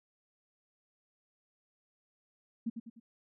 sine tone with echo, 228.8 Hz, A#3, 32 cents flat, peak -30 dBFS, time 2.66-2.7 s, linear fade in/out 10 ms, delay 100 ms, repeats 3, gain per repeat -7 dB, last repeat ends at 3 s, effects none

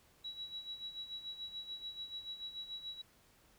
sine tone with tremolo, 3900 Hz, B7, 23 cents flat, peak -40 dBFS, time 0.24-3.02 s, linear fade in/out 10 ms, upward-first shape sine, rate 6.9 Hz, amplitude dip 70%, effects pink hiss -67 dBFS RMS until 3.58 s

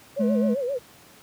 sine tone with vibrato, 523.3 Hz, C5, in tune, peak -24 dBFS, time 0.16-0.79 s, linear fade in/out 20 ms, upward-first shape sine, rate 7.6 Hz, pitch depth 150 cents each way
triangle tone, 214 Hz, A3, 48 cents flat, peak -18 dBFS, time 0.19-0.55 s, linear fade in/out 20 ms
effects pink hiss -51 dBFS RMS until 1.22 s + high-pass 100 Hz 12 dB/octave

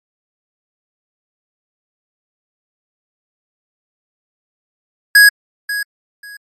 square tone with echo, 1661.2 Hz, G#6, in tune, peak -4 dBFS, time 5.15-5.29 s, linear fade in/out 5 ms, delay 540 ms, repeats 2, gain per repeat -14 dB, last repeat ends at 6.37 s, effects MP3 64 kbps

